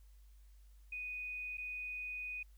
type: tone with dropouts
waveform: sine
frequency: 2485 Hz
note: D#7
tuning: 3 cents flat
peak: -40 dBFS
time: 0.92-2.43 s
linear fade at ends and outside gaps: 5 ms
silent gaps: 1.572-1.58 s
effects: added 50 Hz sine -57 dBFS peak until 2.57 s + white hiss -75 dBFS RMS until 2.57 s